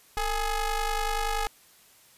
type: ring-modulated tone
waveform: sawtooth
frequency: 424.2 Hz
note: G#4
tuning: 37 cents sharp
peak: -19 dBFS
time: 0.17-1.47 s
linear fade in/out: 0 ms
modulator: 399 Hz
effects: white hiss -57 dBFS RMS until 2.17 s + resampled to 32000 Hz